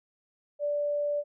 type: tone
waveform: sine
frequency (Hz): 584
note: D5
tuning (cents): -10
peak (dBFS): -26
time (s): 0.59-1.24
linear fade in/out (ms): 50
effects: none